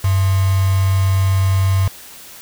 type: tone with quantisation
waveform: sine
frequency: 95.7 Hz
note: G2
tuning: 41 cents flat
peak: -12 dBFS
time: 0.04-1.88 s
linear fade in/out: 5 ms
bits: 4
effects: white hiss -38 dBFS RMS until 2.41 s